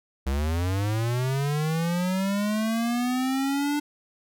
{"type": "linear sweep", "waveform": "square", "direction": "up", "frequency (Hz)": [64.6, 295.4], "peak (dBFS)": -24, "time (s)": [0.26, 3.8], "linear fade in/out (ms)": 10, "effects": []}